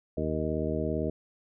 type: harmonic tone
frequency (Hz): 77.78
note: D#2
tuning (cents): 0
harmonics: 1 / 2 / 3 / 4 / 5 / 6 / 8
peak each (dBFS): -35 / -35 / -35 / -35 / -35 / -35 / -35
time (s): 0.17-1.1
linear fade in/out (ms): 5
effects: none

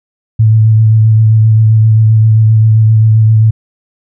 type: tone with vibrato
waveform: sine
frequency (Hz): 110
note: A2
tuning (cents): 0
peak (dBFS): -3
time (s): 0.39-3.51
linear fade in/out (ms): 10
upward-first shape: sine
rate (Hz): 7.6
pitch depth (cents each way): 21
effects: none

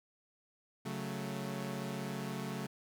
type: chord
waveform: sawtooth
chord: F# minor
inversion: second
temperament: equal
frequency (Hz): 138.59 / 185 / 220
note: C#3 / F#3 / A3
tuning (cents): 0 / 0 / 0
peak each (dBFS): -38 / -38 / -38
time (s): 0.85-2.67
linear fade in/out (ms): 10
effects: none

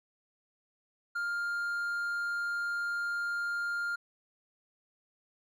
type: tone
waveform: triangle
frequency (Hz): 1403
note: F6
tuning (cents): +8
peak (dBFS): -29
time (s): 1.15-3.96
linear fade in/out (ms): 10
effects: none

